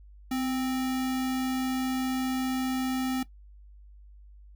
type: tone with sample-and-hold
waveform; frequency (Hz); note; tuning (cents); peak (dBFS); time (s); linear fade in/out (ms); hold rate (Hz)
sine; 257.4; C4; -28; -26; 0.31-3.23; 5; 1050
effects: noise-tail reverb RT60 0.1 s tail -17 dB re dry + added 50 Hz sine -48 dBFS peak until 4.55 s